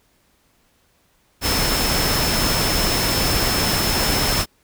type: tone in noise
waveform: sine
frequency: 5274 Hz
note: E8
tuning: in tune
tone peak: -24 dBFS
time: 1.41-4.46 s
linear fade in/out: 50 ms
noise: pink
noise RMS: -20 dBFS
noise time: 1.41-4.46 s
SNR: -7 dB
effects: pink hiss -61 dBFS RMS until 4.63 s